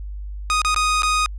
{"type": "tone with dropouts", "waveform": "sawtooth", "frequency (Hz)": 1244.5, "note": "D#6", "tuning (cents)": 0, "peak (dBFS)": -13, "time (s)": [0.5, 1.26], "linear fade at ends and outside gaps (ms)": 0, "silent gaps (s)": [[0.617, 0.648], [0.745, 0.762], [1.021, 1.032]], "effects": ["added 50 Hz sine -28 dBFS peak until 1.38 s", "resampled to 22050 Hz"]}